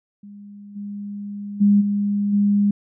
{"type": "tone with level steps", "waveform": "sine", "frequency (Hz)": 203.5, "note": "G#3", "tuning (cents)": -35, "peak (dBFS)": [-37, -28, -11, -18, -14], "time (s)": [0.23, 2.71], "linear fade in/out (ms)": 5, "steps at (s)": [0.75, 1.6, 1.8, 2.32], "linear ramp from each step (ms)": 20, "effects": []}